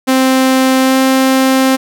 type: tone with pitch glide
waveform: sawtooth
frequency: 261.7 to 263.8 Hz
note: C4 to C4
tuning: 0 to +14 cents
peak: -4 dBFS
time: 0.07-1.77 s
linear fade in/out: 20 ms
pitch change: +14 cents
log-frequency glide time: 0.8-0.97 s
effects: none